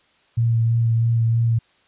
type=tone with vibrato; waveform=sine; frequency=115.3 Hz; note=A#2; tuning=19 cents flat; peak=-15 dBFS; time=0.37-1.59 s; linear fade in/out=10 ms; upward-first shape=sine; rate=3.1 Hz; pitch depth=17 cents each way; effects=white hiss -59 dBFS RMS until 1.87 s + resampled to 8000 Hz